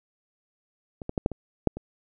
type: clicks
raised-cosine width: 2 ms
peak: -23 / -17 / -12 / -7 / -21 / -6 / -22 dBFS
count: 7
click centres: 1.018 / 1.094 / 1.178 / 1.261 / 1.317 / 1.673 / 1.77 s
effects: none